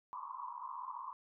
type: band-pass noise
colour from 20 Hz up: white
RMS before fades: -45 dBFS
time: 0.13-1.13 s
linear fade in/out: 0 ms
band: 950 to 1100 Hz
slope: 96 dB/octave
effects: none